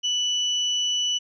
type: tone pair together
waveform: sine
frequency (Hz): 2966 / 5932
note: F#7 / F#8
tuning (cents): +4 / +4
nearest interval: octave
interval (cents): 1200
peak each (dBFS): -22 / -30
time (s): 0.03-1.19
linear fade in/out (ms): 20
effects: none